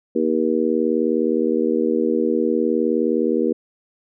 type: harmonic tone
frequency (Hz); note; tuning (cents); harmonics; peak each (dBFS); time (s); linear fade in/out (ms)
79.5; D#2; +38; 3 / 4 / 5 / 6; -22 / -22 / -22 / -22; 0.15-3.53; 10
effects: none